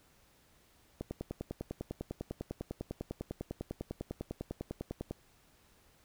click train, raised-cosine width 2 ms, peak -24 dBFS, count 42, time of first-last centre 1.01-5.11 s, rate 10 Hz, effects pink hiss -66 dBFS RMS until 6.04 s

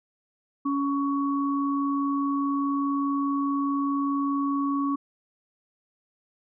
sine tone pair together, 279.7 / 1118.8 Hz, C#4 / C#6, +16 / +16 cents, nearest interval 2 octaves, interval 2400 cents, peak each -24 / -29 dBFS, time 0.65-4.96 s, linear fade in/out 10 ms, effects none

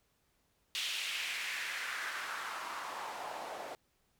white noise with band-pass filter sweep, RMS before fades -40 dBFS, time 0.75-3.75 s, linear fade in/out 0 ms, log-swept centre 3200 to 610 Hz, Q 2.4, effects pink hiss -75 dBFS RMS until 4.19 s

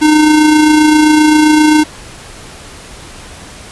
square tone with amplitude modulation, 305.7 Hz, D#4, 30 cents flat, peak -4 dBFS, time 0.01-1.84 s, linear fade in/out 20 ms, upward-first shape sine, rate 27.6 Hz, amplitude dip 35%, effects pink hiss -32 dBFS RMS until 3.71 s + resampled to 24000 Hz

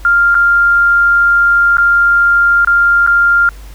sine tone with dropouts, 1396.9 Hz, F6, in tune, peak -6 dBFS, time 0.05-3.49 s, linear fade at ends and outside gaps 1 ms, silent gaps 0.345-0.351 / 1.77-1.782 / 2.648-2.673 / 3.065-3.074 s, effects added 50 Hz sine -29 dBFS peak until 3.74 s + pink hiss -41 dBFS RMS until 3.74 s

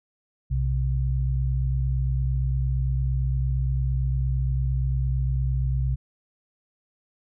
sine tone pair together, 61.74 / 130.49 Hz, B1 / C3, 0 / -4 cents, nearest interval octave + minor second, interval 1296 cents, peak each -23 / -25 dBFS, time 0.5-5.96 s, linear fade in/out 20 ms, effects none

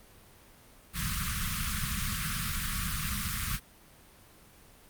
pink band-stop noise, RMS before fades -32 dBFS, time 0.93-3.6 s, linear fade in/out 50 ms, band 220 to 1100 Hz, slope 96 dB/octave, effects pink hiss -56 dBFS RMS until 4.89 s + Opus 32 kbps

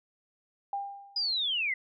sine tone with exponential decay, 799 Hz, G5, 33 cents sharp, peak -28 dBFS, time 0.73-1.38 s, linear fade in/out 2 ms, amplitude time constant 140 ms
sine linear sweep, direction down, 5000 to 1975.5 Hz, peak -27 dBFS, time 1.16-1.74 s, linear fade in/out 5 ms
effects none

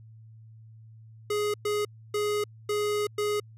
square tone bursts at uneven times, 416.8 Hz, G#4, 6 cents sharp, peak -26 dBFS, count 5, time 1.3-1.54 / 1.65-1.85 / 2.14-2.44 / 2.69-3.07 / 3.18-3.4 s, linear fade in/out 5 ms, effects added 111 Hz sine -47 dBFS peak until 3.57 s + resampled to 32000 Hz

